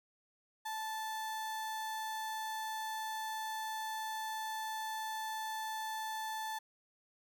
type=tone; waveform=35% pulse; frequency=877 Hz; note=A5; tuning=6 cents flat; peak=-36 dBFS; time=0.65-6.59 s; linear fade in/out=10 ms; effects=none